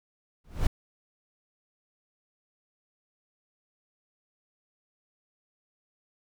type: noise with exponential growth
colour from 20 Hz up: brown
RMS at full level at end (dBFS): -19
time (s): 0.44-0.67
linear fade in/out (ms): 5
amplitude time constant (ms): 48
effects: none